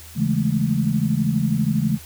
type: chord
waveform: sine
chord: A major seventh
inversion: first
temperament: equal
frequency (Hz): 138.59 / 164.81 / 207.7 / 220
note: C#3 / E3 / G#3 / A3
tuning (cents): 0 / 0 / 0 / 0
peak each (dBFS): -23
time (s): 0.15-1.99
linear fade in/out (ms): 50
effects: added 80 Hz sine -42 dBFS peak until 2.05 s + white hiss -43 dBFS RMS until 2.05 s